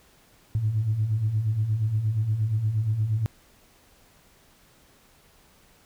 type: beating tone pair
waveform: sine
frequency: 102.3 / 110.8 Hz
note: G#2 / A2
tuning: -26 / +13 cents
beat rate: 8.5 Hz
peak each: -29 / -22 dBFS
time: 0.55-3.26 s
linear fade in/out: 0 ms
effects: tanh soft clip ceiling -15 dBFS + pink hiss -58 dBFS RMS until 5.85 s